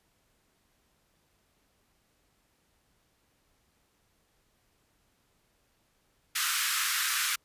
pink high-pass noise, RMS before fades -29 dBFS, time 6.35-7.36 s, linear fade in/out 10 ms, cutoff 1200 Hz, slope 48 dB/octave, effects pink hiss -71 dBFS RMS until 7.44 s + resampled to 32000 Hz

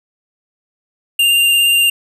square tone with vibrato, 2794 Hz, F7, in tune, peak -10 dBFS, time 1.19-1.9 s, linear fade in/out 5 ms, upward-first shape sine, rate 17 Hz, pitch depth 13 cents each way, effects none

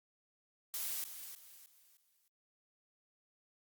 blue noise with echo, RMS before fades -39 dBFS, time 0.74-1.04 s, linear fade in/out 0 ms, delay 310 ms, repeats 4, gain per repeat -9 dB, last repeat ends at 2.28 s, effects Opus 48 kbps

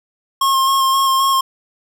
square tone with vibrato, 1075 Hz, C6, 47 cents sharp, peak -13 dBFS, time 0.41-1.41 s, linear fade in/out 5 ms, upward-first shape square, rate 3.8 Hz, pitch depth 15 cents each way, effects none

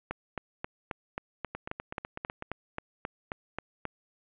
two click trains, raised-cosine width 0.5 ms, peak -21 / -18 dBFS, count 8 / 15, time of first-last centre 1.55-2.424 / 0.11-3.853 s, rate 8.01 / 3.74 Hz, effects resampled to 8000 Hz + 10-bit

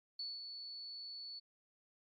sine tone with ADSR envelope, 4441 Hz, C#8, 2 cents sharp, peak -39 dBFS, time 0.19-1.4 s, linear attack 5 ms, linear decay 200 ms, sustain -6 dB, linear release 18 ms, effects MP3 32 kbps

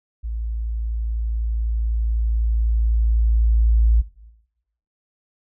sine tone with level ramp, 56 Hz, A1, 31 cents sharp, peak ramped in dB -24 to -12 dBFS, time 0.23-4.02 s, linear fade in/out 20 ms, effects noise-tail reverb RT60 0.9 s tail -17 dB re dry

